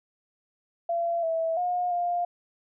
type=tone with pitch steps; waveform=sine; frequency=681 / 654 / 716 / 702 Hz; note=F5 / E5 / F5 / F5; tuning=-44 / -14 / +43 / +9 cents; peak=-24 dBFS; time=0.89-2.25 s; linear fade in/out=5 ms; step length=340 ms; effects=none